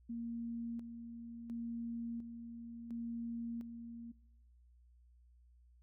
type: tone with tremolo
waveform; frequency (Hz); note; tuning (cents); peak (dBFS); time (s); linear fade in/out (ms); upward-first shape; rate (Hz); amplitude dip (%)
sine; 233.1; A#3; 0; -39; 0.09-4.12; 10; square; 0.71; 55
effects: noise-tail reverb RT60 1.0 s tail -23 dB re dry + added 60 Hz sine -62 dBFS peak until 5.82 s